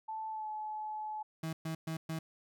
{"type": "tone with pitch glide", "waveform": "sine", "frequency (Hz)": [877, 857.5], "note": ["A5", "A5"], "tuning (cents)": [-6, -45], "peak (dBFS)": -37, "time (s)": [0.08, 1.23], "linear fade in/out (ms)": 10, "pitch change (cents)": -39, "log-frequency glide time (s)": [0.29, 0.48]}
{"type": "tone bursts", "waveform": "35% pulse", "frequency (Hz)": 161, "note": "E3", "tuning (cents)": -41, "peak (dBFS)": -34, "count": 4, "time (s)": [1.43, 2.19], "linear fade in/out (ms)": 5, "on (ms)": 100, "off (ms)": 120}
{"effects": []}